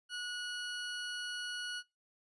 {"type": "tone", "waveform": "20% pulse", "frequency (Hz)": 1460, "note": "F#6", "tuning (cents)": -24, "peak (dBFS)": -34, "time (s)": [0.09, 1.83], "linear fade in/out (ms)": 50, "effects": ["noise-tail reverb RT60 0.2 s tail -20 dB re dry", "resampled to 24000 Hz"]}